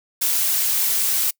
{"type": "noise with flanger", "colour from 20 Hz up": "blue", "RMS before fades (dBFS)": -20, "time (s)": [0.21, 1.31], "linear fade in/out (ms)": 10, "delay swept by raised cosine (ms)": [1.5, 6.1], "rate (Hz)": 3.2, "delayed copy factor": -0.55, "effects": ["noise-tail reverb RT60 0.1 s tail -26 dB re dry"]}